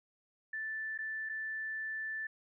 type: tone with dropouts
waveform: sine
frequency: 1760 Hz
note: A6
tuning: in tune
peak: -36 dBFS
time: 0.53-2.27 s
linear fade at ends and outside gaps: 5 ms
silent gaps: 0.978-0.987 / 1.291-1.295 s
effects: none